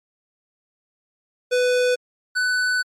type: tone pair in turn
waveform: square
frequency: 497.1 / 1496.1 Hz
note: B4 / F#6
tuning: +11 / +19 cents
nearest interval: octave + perfect fifth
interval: 1908 cents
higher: second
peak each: -17 / -19 dBFS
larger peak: first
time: 1.51-1.96 / 2.35-2.83 s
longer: second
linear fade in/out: 20 ms
effects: low-pass 8000 Hz 12 dB/octave + MP3 64 kbps